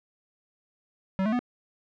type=tone with pitch steps; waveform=square; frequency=190.8 / 216.7 / 246 Hz; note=G3 / A3 / B3; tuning=-47 / -26 / -7 cents; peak=-24 dBFS; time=1.19-1.391 s; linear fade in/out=0 ms; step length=67 ms; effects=low-pass 2000 Hz 12 dB/octave